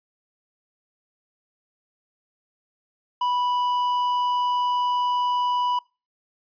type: tone with tanh clipping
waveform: sine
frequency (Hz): 985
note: B5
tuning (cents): -5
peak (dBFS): -22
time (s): 3.21-5.79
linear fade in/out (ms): 5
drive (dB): 8
effects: noise-tail reverb RT60 0.3 s tail -24 dB re dry + resampled to 11025 Hz